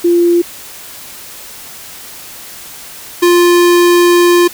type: tone pair in turn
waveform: sine / square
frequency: 345.7 / 349.7 Hz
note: F4 / F4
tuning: -18 / +2 cents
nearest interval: unison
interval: 20 cents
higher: second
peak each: -6 dBFS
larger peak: neither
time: 0.04-0.42 / 3.22-4.48 s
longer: second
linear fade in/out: 10 ms
effects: white hiss -31 dBFS RMS until 4.53 s